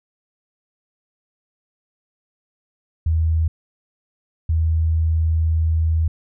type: tone bursts at uneven times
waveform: sine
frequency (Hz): 80.6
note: E2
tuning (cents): -38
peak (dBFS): -15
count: 2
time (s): 3.06-3.48 / 4.49-6.08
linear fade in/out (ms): 5
effects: none